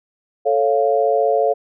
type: chord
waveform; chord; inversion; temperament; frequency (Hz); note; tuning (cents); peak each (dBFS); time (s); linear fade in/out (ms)
sine; A augmented; none; equal with one note detuned; 440 / 554.4 / 696.4; A4 / C#5 / E#5; 0 / 0 / -5; -18; 0.45-1.54; 20
effects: none